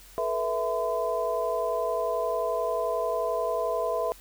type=tone cluster; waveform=sine; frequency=436.6 / 487.9 / 659 / 1017 Hz; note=A4 / B4 / E5 / C6; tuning=-13 / -21 / -1 / -50 cents; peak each=-33 / -31 / -28 / -32 dBFS; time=0.18-4.12 s; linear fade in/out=0 ms; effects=added 44 Hz sine -52 dBFS peak until 4.2 s + white hiss -52 dBFS RMS until 4.2 s